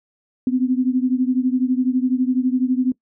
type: beating tone pair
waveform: sine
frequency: 250.8 / 262.8 Hz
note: B3 / C4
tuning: +27 / +8 cents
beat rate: 12 Hz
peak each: -18 / -20 dBFS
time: 0.47-2.92 s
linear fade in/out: 2 ms
effects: noise-tail reverb RT60 0.1 s tail -21 dB re dry